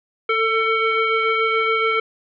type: tone with frequency modulation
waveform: sine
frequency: 1342 Hz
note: E6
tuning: 31 cents sharp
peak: -16 dBFS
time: 0.29-2 s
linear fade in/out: 5 ms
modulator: 897 Hz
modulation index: 1.3
effects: none